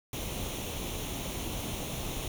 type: noise with comb filter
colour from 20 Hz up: pink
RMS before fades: -36 dBFS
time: 0.13-2.28 s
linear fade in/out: 2 ms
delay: 0.31 ms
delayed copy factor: +0.6
effects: none